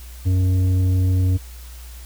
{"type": "tone with tanh clipping", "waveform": "sine", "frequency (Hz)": 92.5, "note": "F#2", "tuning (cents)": 0, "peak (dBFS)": -16, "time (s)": [0.25, 1.38], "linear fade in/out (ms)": 20, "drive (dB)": 8, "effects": ["added 60 Hz sine -35 dBFS peak until 2.05 s", "white hiss -45 dBFS RMS until 2.05 s"]}